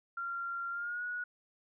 sine tone with pitch glide, 1382 to 1459.1 Hz, F6 to F#6, -19 to -25 cents, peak -35 dBFS, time 0.17-1.24 s, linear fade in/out 5 ms, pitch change +94 cents, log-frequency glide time 0.71-1.03 s, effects none

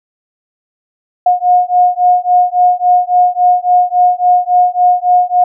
sine beating tone pair, 718 / 721.6 Hz, F5 / F#5, +48 / -44 cents, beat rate 3.6 Hz, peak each -10 dBFS, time 1.26-5.44 s, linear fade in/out 5 ms, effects none

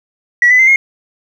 sine tone with pitch steps, 1936 / 2004 / 2075 / 2148 Hz, B6 / B6 / C7 / C7, -35 / +25 / -15 / +45 cents, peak -4 dBFS, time 0.42-0.76 s, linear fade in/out 2 ms, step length 85 ms, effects tanh soft clip ceiling -1 dBFS + 7-bit

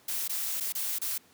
blue noise with dropouts, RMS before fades -32 dBFS, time 0.08-1.18 s, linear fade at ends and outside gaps 5 ms, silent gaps 0.279-0.293 / 0.601-0.606 / 0.724-0.75 / 0.986-1.015 s, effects pink hiss -60 dBFS RMS until 1.33 s + high-pass 150 Hz 12 dB/octave

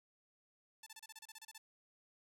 5% pulse tone bursts, 880 Hz, A5, in tune, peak -39 dBFS, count 12, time 0.83-1.58 s, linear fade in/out 5 ms, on 35 ms, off 30 ms, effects none

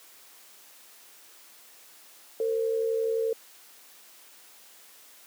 sine tone pair together, 451.8 / 523.3 Hz, A4 / C5, +46 / 0 cents, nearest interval minor third, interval 254 cents, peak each -24 / -33 dBFS, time 2.4-3.33 s, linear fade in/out 2 ms, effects white hiss -53 dBFS RMS until 5.26 s + high-pass 300 Hz 12 dB/octave

